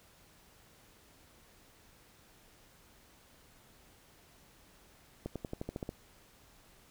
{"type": "accelerating click train", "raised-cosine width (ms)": 2, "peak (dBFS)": -24, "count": 9, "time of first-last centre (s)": [5.26, 5.891], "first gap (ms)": 97, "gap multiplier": 0.94, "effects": ["pink hiss -62 dBFS RMS until 6.9 s"]}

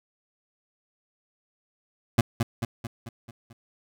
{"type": "tone with echo", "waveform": "25% pulse", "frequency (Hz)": 115.9, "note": "A#2", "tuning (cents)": -10, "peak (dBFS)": -12, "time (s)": [2.18, 2.21], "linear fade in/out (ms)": 5, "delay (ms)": 220, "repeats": 6, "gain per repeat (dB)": -5, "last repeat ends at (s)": 3.53, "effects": []}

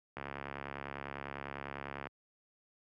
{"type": "click train", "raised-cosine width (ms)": 0.5, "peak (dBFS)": -25, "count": 134, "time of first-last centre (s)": [0.17, 2.07], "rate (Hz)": 70, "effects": ["high-pass 80 Hz 12 dB/octave"]}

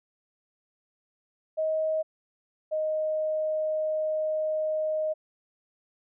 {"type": "tone pair in turn", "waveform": "sine", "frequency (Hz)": [630, 622], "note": ["D#5", "D#5"], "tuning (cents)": [21, -1], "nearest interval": "unison", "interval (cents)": 22, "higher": "first", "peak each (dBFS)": [-24, -25], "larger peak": "first", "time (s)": [[1.57, 2.03], [2.71, 5.14]], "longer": "second", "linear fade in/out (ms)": 20, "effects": []}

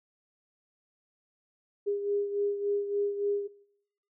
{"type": "beating tone pair", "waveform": "sine", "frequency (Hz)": [405.7, 409.2], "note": ["G#4", "G#4"], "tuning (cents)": [-41, -26], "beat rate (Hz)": 3.5, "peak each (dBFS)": [-28, -36], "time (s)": [1.86, 3.48], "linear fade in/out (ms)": 20, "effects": ["noise-tail reverb RT60 0.8 s tail -22 dB re dry"]}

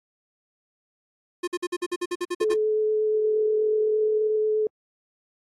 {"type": "tone bursts", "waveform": "square", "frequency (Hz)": 354.2, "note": "F4", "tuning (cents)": 24, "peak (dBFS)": -25, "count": 12, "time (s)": [1.43, 2.543], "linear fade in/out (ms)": 10, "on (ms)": 46, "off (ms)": 51}
{"type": "tone with vibrato", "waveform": "sine", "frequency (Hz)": 430.4, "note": "A4", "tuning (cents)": -38, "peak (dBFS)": -20, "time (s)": [2.41, 4.67], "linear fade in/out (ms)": 2, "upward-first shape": "sine", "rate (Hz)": 8.4, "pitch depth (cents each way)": 8}
{"effects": ["AAC 32 kbps"]}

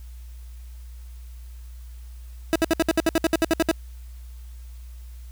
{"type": "tone bursts", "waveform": "30% pulse", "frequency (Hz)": 326.4, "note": "E4", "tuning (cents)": -17, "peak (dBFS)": -14, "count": 14, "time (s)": [2.53, 3.713], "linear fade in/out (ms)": 0, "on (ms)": 26, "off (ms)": 63, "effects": ["added 60 Hz sine -37 dBFS peak until 5.31 s", "white hiss -57 dBFS RMS until 5.31 s"]}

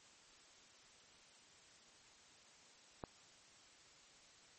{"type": "click", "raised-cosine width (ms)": 1, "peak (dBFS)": -29, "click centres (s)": 3.038, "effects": ["white hiss -64 dBFS RMS until 4.58 s", "MP3 32 kbps"]}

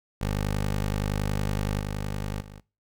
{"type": "tone with level steps", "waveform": "15% pulse", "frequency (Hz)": 50.7, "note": "G#1", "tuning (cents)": -41, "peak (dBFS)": [-19, -23, -36], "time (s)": [0.21, 2.6], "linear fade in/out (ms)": 5, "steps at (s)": [1.79, 2.4], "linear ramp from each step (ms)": 10, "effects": ["noise-tail reverb RT60 0.3 s tail -21 dB re dry"]}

